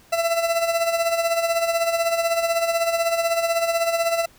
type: tone with tremolo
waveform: 40% pulse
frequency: 670 Hz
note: E5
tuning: 28 cents sharp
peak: -16 dBFS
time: 0.12-4.26 s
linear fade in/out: 10 ms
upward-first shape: sine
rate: 16 Hz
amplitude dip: 60%
effects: pink hiss -53 dBFS RMS until 4.38 s